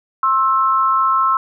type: tone pair together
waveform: sine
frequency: 1063.7 / 1318.5 Hz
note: C6 / E6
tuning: +28 / 0 cents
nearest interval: major third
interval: 372 cents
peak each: -15 dBFS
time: 0.23-1.37 s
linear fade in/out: 2 ms
effects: none